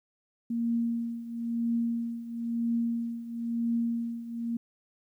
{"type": "tone with tremolo", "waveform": "sine", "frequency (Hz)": 233.1, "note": "A#3", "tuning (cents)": 0, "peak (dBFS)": -24, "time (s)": [0.5, 4.57], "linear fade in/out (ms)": 5, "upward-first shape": "triangle", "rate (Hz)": 1, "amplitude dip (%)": 80, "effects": ["11-bit"]}